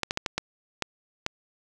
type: clicks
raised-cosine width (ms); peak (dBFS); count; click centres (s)
0.2; -9; 7; 0.033 / 0.109 / 0.174 / 0.262 / 0.38 / 0.823 / 1.264
effects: none